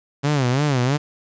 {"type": "tone with vibrato", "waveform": "sawtooth", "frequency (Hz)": 135.5, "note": "C#3", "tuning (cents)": -39, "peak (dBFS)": -13, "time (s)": [0.23, 0.98], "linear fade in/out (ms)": 20, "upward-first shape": "sine", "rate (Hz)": 3, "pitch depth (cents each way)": 180, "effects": ["resampled to 16000 Hz", "8-bit"]}